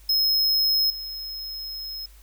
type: tone with level steps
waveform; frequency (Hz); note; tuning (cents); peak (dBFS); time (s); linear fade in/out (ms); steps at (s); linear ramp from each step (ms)
square; 5150; E8; -41; -19 / -32; 0.09-2.06; 5; 0.9; 2
effects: added 50 Hz sine -47 dBFS peak until 2.22 s + white hiss -56 dBFS RMS until 2.22 s